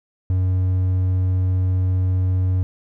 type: tone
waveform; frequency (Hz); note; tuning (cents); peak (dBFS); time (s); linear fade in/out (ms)
triangle; 92.5; F#2; 0; -14; 0.3-2.63; 0
effects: none